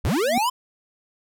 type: linear sweep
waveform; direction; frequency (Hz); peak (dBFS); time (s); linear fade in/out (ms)
square; up; 32.7 to 1046.5; -20; 0.04-0.5; 10
type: tone with exponential growth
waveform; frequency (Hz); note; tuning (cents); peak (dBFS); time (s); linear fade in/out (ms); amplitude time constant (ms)
triangle; 238.2; A#3; +38; -16; 0.2-0.38; 2; 39
effects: none